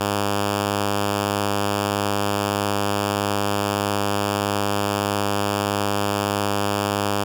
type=tone; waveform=5% pulse; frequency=101.6 Hz; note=G#2; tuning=38 cents flat; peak=-9 dBFS; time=0-7.24 s; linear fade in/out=10 ms; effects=none